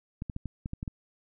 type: clicks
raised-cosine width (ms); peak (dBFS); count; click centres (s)
5; -22; 8; 0.221 / 0.298 / 0.364 / 0.457 / 0.659 / 0.734 / 0.829 / 0.878
effects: none